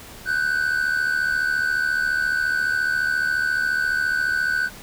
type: tone pair together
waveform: triangle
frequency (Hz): 1489.6 / 1564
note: F#6 / G6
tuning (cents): +11 / -4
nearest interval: minor second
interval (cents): 85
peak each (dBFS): -19 / -23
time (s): 0.25-4.7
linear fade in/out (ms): 50
effects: pink hiss -41 dBFS RMS until 4.82 s